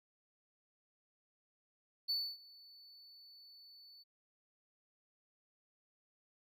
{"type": "tone with ADSR envelope", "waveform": "triangle", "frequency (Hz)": 4479, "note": "C#8", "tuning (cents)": 17, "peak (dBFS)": -31, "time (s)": [2.08, 4.04], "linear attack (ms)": 20, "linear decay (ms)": 270, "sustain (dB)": -24, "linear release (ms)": 24, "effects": []}